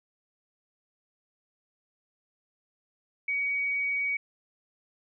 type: tone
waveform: sine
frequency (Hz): 2256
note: C#7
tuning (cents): +30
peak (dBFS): -26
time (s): 3.28-4.17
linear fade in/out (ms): 5
effects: none